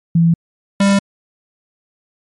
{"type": "tone pair in turn", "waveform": ["sine", "square"], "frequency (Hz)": [167.1, 198.44], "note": ["E3", "G3"], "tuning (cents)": [24, 21], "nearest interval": "minor third", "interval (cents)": 297, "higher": "second", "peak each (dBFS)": [-8, -10], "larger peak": "first", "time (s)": [[0.15, 0.34], [0.8, 0.99]], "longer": "neither", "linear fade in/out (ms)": 5, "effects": ["MP3 48 kbps"]}